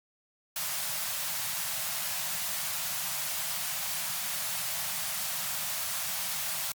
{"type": "band-stop noise", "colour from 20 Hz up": "white", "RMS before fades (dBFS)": -33, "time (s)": [0.56, 6.72], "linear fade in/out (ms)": 2, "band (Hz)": [200, 570], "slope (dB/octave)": 96, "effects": ["high-pass 100 Hz 12 dB/octave", "Opus 48 kbps"]}